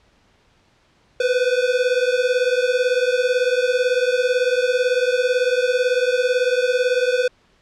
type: beating tone pair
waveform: square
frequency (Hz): 490.8 / 508.8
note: B4 / C5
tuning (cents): -11 / -48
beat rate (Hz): 18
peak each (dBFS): -20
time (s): 1.2-7.28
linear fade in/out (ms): 5
effects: pink hiss -58 dBFS RMS until 7.61 s + low-pass 5000 Hz 12 dB/octave